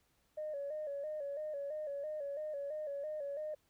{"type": "tone with vibrato", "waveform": "sine", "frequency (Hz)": 587.3, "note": "D5", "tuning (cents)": 0, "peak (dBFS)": -37, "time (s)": [0.37, 3.55], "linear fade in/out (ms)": 10, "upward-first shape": "square", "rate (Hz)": 3, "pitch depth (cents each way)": 73, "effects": ["tanh soft clip ceiling -33 dBFS", "pink hiss -75 dBFS RMS until 3.69 s"]}